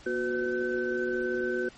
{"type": "tone cluster", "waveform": "sine", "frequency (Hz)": [240.5, 365.9, 504, 1525], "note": ["B3", "F#4", "B4", "G6"], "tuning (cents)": [-46, -19, 35, -48], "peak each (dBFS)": [-36, -29, -34, -33], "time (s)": [0.06, 1.69], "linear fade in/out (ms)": 5, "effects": ["pink hiss -52 dBFS RMS until 1.77 s", "MP3 32 kbps"]}